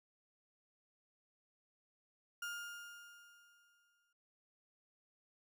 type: tone with exponential decay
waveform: 35% pulse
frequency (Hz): 1413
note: F6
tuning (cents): +20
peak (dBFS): -38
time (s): 2.42-4.13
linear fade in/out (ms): 5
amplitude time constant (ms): 370
effects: none